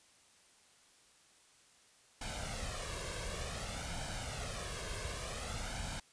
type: noise with flanger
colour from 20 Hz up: pink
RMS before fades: -41 dBFS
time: 2.21-6 s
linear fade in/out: 5 ms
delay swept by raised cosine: 1.3 to 1.86 ms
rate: 0.55 Hz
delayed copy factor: +0.65
effects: white hiss -65 dBFS RMS until 6.12 s + resampled to 22050 Hz